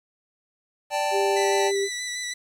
square chord, D suspended fourth, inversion none, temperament just, 587.3 / 783.1 / 881 Hz, D5 / G5 / A5, 0 / -2 / +2 cents, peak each -28 dBFS, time 0.9-1.72 s, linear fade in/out 50 ms
sine tone, 395.6 Hz, G4, 16 cents sharp, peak -22 dBFS, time 1.11-1.89 s, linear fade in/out 50 ms
15% pulse tone with vibrato, 1975.5 Hz, B6, in tune, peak -22 dBFS, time 1.36-2.34 s, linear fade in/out 10 ms, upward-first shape square, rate 6.3 Hz, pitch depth 15 cents each way
effects low-pass 10000 Hz 12 dB/octave + 9-bit

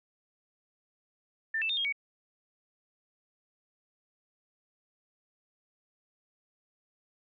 sine tone with pitch steps, 1786 / 2646 / 3649 / 3249 / 2251 Hz, A6 / E7 / A#7 / G#7 / C#7, +25 / +6 / -38 / -39 / +26 cents, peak -28 dBFS, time 1.54-1.925 s, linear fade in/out 5 ms, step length 77 ms, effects none

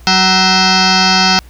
sine tone with frequency modulation, 2064 Hz, C7, 24 cents flat, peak -7 dBFS, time 0.07-1.39 s, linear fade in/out 0 ms, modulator 563 Hz, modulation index 6, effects added 60 Hz sine -35 dBFS peak until 1.49 s + pink hiss -46 dBFS RMS until 1.49 s

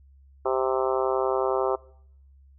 harmonic tone, 130.81 Hz, C3, in tune, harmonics 3 / 4 / 5 / 6 / 7 / 8 / 9 / 10, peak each -26 / -28 / -30 / -32 / -33 / -34 / -35 / -36 dBFS, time 0.45-1.76 s, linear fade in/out 10 ms, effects noise-tail reverb RT60 0.7 s tail -23 dB re dry + added 68 Hz sine -51 dBFS peak until 2.58 s

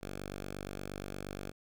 5% pulse tone, 48.52 Hz, G1, 17 cents flat, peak -29 dBFS, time 0.01-1.52 s, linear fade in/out 20 ms, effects none

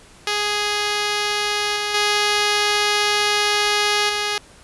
5% pulse tone with level steps, 415.3 Hz, G#4, in tune, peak -8 / -10 / -5 / -9 dBFS, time 0.27-4.38 s, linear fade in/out 2 ms, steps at 1.76 / 1.94 / 4.09 s, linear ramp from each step 5 ms, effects pink hiss -47 dBFS RMS until 4.63 s + resampled to 24000 Hz

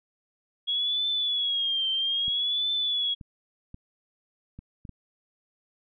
sine tone with vibrato, 3322 Hz, G#7, in tune, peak -24 dBFS, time 0.67-3.15 s, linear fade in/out 20 ms, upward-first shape triangle, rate 0.61 Hz, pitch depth 110 cents each way
clicks, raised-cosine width 5 ms, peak -29 dBFS, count 6, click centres 2.281 / 3.212 / 3.744 / 4.59 / 4.852 / 4.893 s
effects none

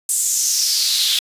pink noise with high-pass filter sweep, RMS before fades -18 dBFS, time 0.09-1.19 s, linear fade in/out 2 ms, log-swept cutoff 8300 to 3400 Hz, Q 4, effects resampled to 32000 Hz

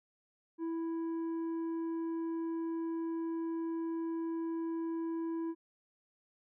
sine tone with tanh clipping, 329.6 Hz, E4, in tune, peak -35 dBFS, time 0.58-5.55 s, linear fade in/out 50 ms, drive 6 dB, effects none

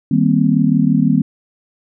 sine chord, C minor seventh, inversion first, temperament just, 156.98 / 196.22 / 235.5 / 261.6 Hz, Eb3 / G3 / Bb3 / C4, +16 / +2 / +18 / 0 cents, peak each -16 dBFS, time 0.11-1.22 s, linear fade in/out 5 ms, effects none

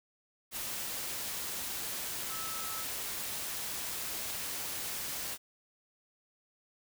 sine tone in noise, 1302 Hz, E6, 22 cents flat, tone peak -43 dBFS, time 2.28-2.85 s, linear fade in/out 50 ms, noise white, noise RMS -38 dBFS, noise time 0.51-5.38 s, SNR -8 dB, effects none

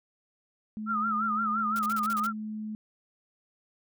sine tone, 214.9 Hz, A3, 41 cents flat, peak -33 dBFS, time 0.77-2.75 s, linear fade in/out 0 ms
sine tone with vibrato, 1294 Hz, E6, 32 cents flat, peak -26 dBFS, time 0.86-2.33 s, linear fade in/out 50 ms, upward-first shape sine, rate 5.8 Hz, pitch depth 120 cents each way
white noise bursts, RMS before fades -41 dBFS, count 8, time 1.76-2.266 s, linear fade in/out 0 ms, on 30 ms, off 38 ms
effects none

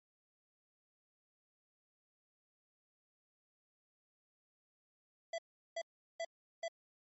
square tone bursts, 666 Hz, E5, 18 cents sharp, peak -38 dBFS, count 4, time 5.33-6.682 s, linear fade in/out 5 ms, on 53 ms, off 380 ms, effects MP3 32 kbps

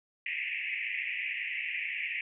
white band-pass noise, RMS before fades -35 dBFS, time 0.26-2.21 s, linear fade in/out 2 ms, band 1900 to 2700 Hz, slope 96 dB/octave, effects none

